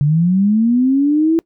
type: linear sweep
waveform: sine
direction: up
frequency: 140.2 to 333.2 Hz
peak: -10 dBFS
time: 0.01-1.39 s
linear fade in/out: 0 ms
effects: noise-tail reverb RT60 0.1 s tail -24 dB re dry